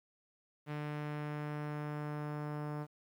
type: tone with low-pass filter sweep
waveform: sawtooth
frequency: 149 Hz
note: D3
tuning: 25 cents sharp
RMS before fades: -40 dBFS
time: 0.66-2.87 s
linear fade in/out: 50 ms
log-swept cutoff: 2400 to 1200 Hz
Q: 1.2
effects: 11-bit